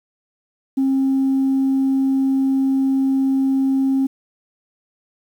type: tone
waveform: sine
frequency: 268.3 Hz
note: C4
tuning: 44 cents sharp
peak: -13 dBFS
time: 0.77-4.07 s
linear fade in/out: 10 ms
effects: tanh soft clip ceiling -12 dBFS + 8-bit